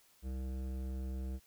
sine tone with hard clipping, 65 Hz, C2, 11 cents flat, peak -39 dBFS, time 0.22-1.4 s, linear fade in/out 50 ms, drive 14 dB, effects white hiss -67 dBFS RMS until 1.46 s

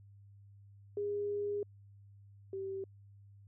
sine tone pair in turn, 409.2 / 387.1 Hz, G#4 / G4, -26 / -22 cents, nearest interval minor second, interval 96 cents, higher first, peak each -33 / -37 dBFS, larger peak first, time 0.97-1.63 / 2.53-2.84 s, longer first, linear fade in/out 2 ms, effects added 100 Hz sine -55 dBFS peak until 3.47 s

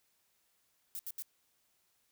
violet noise bursts, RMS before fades -41 dBFS, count 3, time 0.95-1.223 s, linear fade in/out 0 ms, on 41 ms, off 75 ms, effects white hiss -75 dBFS RMS until 2.11 s

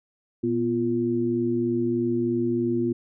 sine tone cluster, 118.4 / 244.6 / 347.8 Hz, A#2 / B3 / F4, +27 / -16 / -7 cents, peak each -32 / -25 / -24 dBFS, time 0.43-2.93 s, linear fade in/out 10 ms, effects none

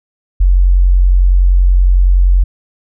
sine tone, 45.33 Hz, F#1, 35 cents flat, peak -5 dBFS, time 0.4-2.44 s, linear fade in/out 10 ms, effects none

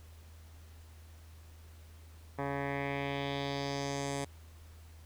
10% pulse tone with low-pass filter sweep, 140 Hz, C#3, 18 cents sharp, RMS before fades -36 dBFS, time 2.38-4.25 s, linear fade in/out 10 ms, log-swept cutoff 1400 to 8800 Hz, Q 2.4, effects added 80 Hz sine -51 dBFS peak until 5.05 s + pink hiss -62 dBFS RMS until 5.05 s

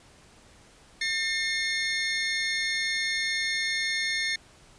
25% pulse tone pair together, 1805 / 2147 Hz, A6 / C7, +44 / +44 cents, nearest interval minor third, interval 300 cents, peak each -25 dBFS, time 1.01-4.36 s, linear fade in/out 5 ms, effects pink hiss -55 dBFS RMS until 4.78 s + resampled to 22050 Hz

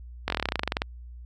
slowing click train, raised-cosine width 0.3 ms, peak -9 dBFS, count 17, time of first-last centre 0.28-0.819 s, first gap 21 ms, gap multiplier 1.06, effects added 60 Hz sine -40 dBFS peak until 1.25 s

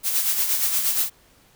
blue noise with tremolo, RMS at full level -20 dBFS, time 0.03-1.1 s, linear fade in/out 50 ms, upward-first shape sine, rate 8.5 Hz, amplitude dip 50%, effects pink hiss -56 dBFS RMS until 1.55 s

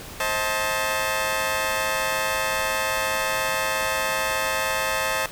15% pulse chord, A diminished, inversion first, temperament just, 528 / 633.6 / 880 Hz, C5 / Eb5 / A5, +16 / +31 / 0 cents, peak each -21 dBFS, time 0.2-5.26 s, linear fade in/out 2 ms, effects pink hiss -39 dBFS RMS until 5.31 s

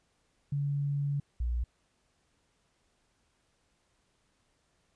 sine tone pair in turn, 142.4 / 59.58 Hz, C#3 / A#1, +47 / +38 cents, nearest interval octave + minor third, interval 1509 cents, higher first, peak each -28 dBFS, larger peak neither, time 0.52-1.2 / 1.4-1.64 s, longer first, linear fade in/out 5 ms, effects pink hiss -73 dBFS RMS until 4.95 s + resampled to 22050 Hz

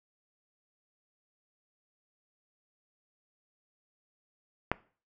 click, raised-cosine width 0.5 ms, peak -11 dBFS, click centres 4.716 s, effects noise-tail reverb RT60 0.4 s tail -20 dB re dry

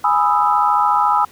sine chord, E major seventh, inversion first, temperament equal, 830.6 / 987.8 / 1244.5 / 1318.5 Hz, G#5 / B5 / D#6 / E6, 0 / 0 / 0 / 0 cents, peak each -17 / -17 / -19 / -19 dBFS, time 0.04-1.25 s, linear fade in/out 5 ms, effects pink hiss -46 dBFS RMS until 1.31 s + high-pass 60 Hz 12 dB/octave

